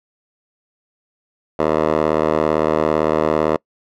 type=tone with band-pass filter; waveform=10% pulse; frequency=77.78 Hz; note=D#2; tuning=in tune; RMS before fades=-17 dBFS; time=1.59-3.57 s; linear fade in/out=5 ms; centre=670 Hz; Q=2; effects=noise-tail reverb RT60 0.1 s tail -26 dB re dry